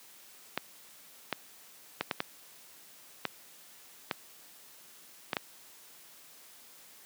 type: clicks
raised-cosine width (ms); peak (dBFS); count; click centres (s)
0.3; -13; 9; 0.576 / 1.327 / 2.01 / 2.112 / 2.204 / 3.253 / 4.112 / 5.332 / 5.368
effects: white hiss -55 dBFS RMS until 7.05 s + high-pass 150 Hz 12 dB/octave